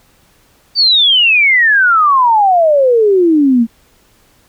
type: exponential sweep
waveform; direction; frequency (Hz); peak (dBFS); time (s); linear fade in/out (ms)
sine; down; 4673 to 222.2; -6; 0.75-3.67; 50
effects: pink hiss -51 dBFS RMS until 4.48 s